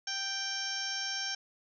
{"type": "harmonic tone", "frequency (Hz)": 784, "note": "G5", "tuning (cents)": 0, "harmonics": [1, 2, 3, 4, 5, 6, 7, 8], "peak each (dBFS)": [-46, -39, -46, -42, -47, -47, -36, -42], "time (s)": [0.07, 1.35], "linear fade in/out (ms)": 5, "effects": []}